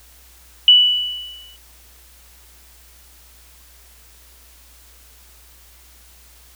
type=tone with exponential decay; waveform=sine; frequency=2960 Hz; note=F#7; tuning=in tune; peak=-4 dBFS; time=0.68-1.56 s; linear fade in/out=1 ms; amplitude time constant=190 ms; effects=added 60 Hz sine -49 dBFS peak until 6.55 s + white hiss -49 dBFS RMS until 6.55 s